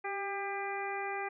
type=harmonic tone with a mistuned harmonic; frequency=399.1 Hz; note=G4; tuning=31 cents sharp; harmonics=1 / 2 / 3 / 4 / 5 / 6; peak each=-40 / -38 / -44 / -44 / -42 / -44 dBFS; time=0.04-1.29 s; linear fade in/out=10 ms; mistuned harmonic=1; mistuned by=-31 cents; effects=none